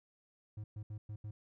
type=tone bursts at uneven times; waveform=triangle; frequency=106 Hz; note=G#2; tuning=36 cents sharp; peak=-39 dBFS; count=5; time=0.57-0.64 / 0.76-0.83 / 0.9-0.98 / 1.09-1.16 / 1.24-1.31 s; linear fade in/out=5 ms; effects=none